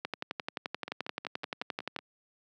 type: two click trains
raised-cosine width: 0.3 ms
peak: -17 / -23 dBFS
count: 23 / 7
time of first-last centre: 0.05-1.963 / 0.88-1.989 s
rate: 11.5 / 5.41 Hz
effects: high-pass 200 Hz 12 dB/octave